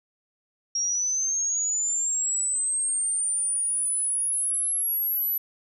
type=linear sweep; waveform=sine; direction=up; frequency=5588 to 11980 Hz; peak=-23 dBFS; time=0.75-5.38 s; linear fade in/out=5 ms; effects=none